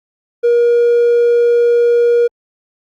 triangle tone, 475.1 Hz, A#4, 33 cents sharp, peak -5 dBFS, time 0.43-2.28 s, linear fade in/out 20 ms, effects tanh soft clip ceiling -3 dBFS + Opus 48 kbps

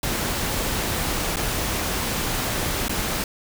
pink noise with dropouts, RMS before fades -25 dBFS, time 0.03-3.24 s, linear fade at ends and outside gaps 2 ms, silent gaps 1.36-1.368 / 2.883-2.894 s, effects none

